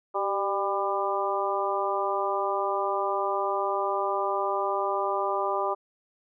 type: harmonic tone with a mistuned harmonic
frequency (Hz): 199.1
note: G3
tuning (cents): +27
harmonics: 2 / 3 / 4 / 5 / 6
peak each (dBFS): -31 / -31 / -31 / -31 / -31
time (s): 0.14-5.75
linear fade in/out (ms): 20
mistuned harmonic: 2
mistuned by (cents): -34
effects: none